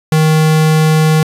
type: tone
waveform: square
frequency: 156.6 Hz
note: D#3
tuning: 11 cents sharp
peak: -8 dBFS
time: 0.12-1.23 s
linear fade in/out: 2 ms
effects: resampled to 32000 Hz